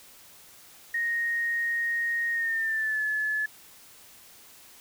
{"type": "tone with pitch glide", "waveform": "sine", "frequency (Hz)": [1864.7, 1719.8], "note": ["A#6", "A6"], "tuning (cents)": [0, -40], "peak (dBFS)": -25, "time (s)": [0.94, 3.46], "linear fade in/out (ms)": 5, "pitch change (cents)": -140, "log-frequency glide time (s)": [2.32, 3.03], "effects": ["white hiss -52 dBFS RMS until 4.8 s"]}